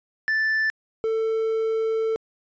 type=tone pair in turn; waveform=triangle; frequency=1760 / 445.2 Hz; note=A6 / A4; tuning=0 / +20 cents; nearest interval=2 octaves; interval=2380 cents; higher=first; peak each=-18 / -19 dBFS; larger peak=first; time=0.28-0.7 / 1.04-2.16 s; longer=second; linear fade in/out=0 ms; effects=resampled to 16000 Hz